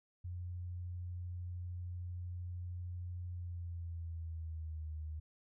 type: tone with pitch glide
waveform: sine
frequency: 88.7 to 77.67 Hz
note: F2 to D#2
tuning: +27 to -2 cents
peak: -40 dBFS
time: 0.24-5.2 s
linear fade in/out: 10 ms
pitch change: -229 cents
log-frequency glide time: 3.31-4.92 s
effects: none